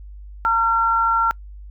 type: tone pair together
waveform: sine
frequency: 912.4 / 1367 Hz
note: A#5 / F6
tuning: -37 / -37 cents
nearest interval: perfect fifth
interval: 700 cents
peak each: -20 / -16 dBFS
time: 0.45-1.31 s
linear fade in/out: 0 ms
effects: noise-tail reverb RT60 0.1 s tail -25 dB re dry + added 50 Hz sine -35 dBFS peak until 1.7 s

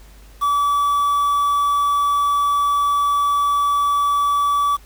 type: tone with quantisation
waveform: triangle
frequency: 1150 Hz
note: D6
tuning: 37 cents flat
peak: -13 dBFS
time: 0.41-4.77 s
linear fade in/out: 20 ms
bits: 6
effects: added 50 Hz sine -42 dBFS peak until 4.85 s + pink hiss -50 dBFS RMS until 4.85 s

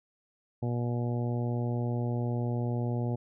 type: harmonic tone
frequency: 120.3 Hz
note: B2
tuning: 45 cents flat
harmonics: 1 / 2 / 3 / 4 / 5 / 6 / 7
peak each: -29 / -35 / -39 / -41 / -43 / -45 / -46 dBFS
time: 0.62-3.16 s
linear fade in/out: 10 ms
effects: none

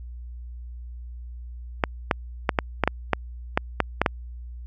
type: clicks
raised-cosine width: 0.5 ms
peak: -3 dBFS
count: 11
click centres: 1.838 / 2.112 / 2.492 / 2.588 / 2.837 / 2.876 / 3.133 / 3.575 / 3.803 / 4.016 / 4.062 s
effects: added 60 Hz sine -35 dBFS peak until 4.66 s

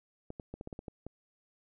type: clicks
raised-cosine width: 2 ms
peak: -28 dBFS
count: 9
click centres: 0.304 / 0.398 / 0.54 / 0.611 / 0.674 / 0.728 / 0.791 / 0.882 / 1.066 s
effects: none

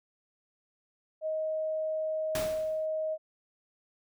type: tone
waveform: sine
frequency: 628 Hz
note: D#5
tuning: 16 cents sharp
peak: -29 dBFS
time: 1.21-3.18 s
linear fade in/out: 50 ms
type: noise with exponential decay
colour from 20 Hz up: pink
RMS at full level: -32 dBFS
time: 2.35-2.86 s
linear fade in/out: 2 ms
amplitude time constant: 110 ms
effects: none

